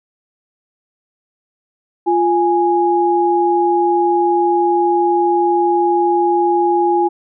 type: tone pair together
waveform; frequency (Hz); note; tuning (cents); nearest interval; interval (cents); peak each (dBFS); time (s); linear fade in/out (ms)
sine; 348.4 / 829.6; F4 / G#5; -4 / -2; octave + minor third; 1502; -14; 2.06-7.09; 20
effects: none